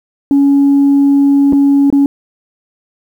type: tone with dropouts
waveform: sine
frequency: 280 Hz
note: C#4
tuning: 18 cents sharp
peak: -4 dBFS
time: 0.31-2.06 s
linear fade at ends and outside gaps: 1 ms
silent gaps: 1.525-1.531 / 1.902-1.926 s
effects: tanh soft clip ceiling -3 dBFS + 7-bit